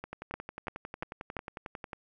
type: two click trains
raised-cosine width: 0.5 ms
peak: -19 / -24 dBFS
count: 4 / 22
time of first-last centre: 0.34-1.367 / 0.04-1.932 s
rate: 2.92 / 11.1 Hz
effects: none